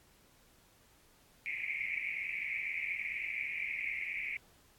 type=band-pass noise; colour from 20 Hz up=white; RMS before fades=-38 dBFS; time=1.46-4.37 s; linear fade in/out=0 ms; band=2100 to 2400 Hz; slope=96 dB/octave; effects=pink hiss -65 dBFS RMS until 4.78 s + AAC 64 kbps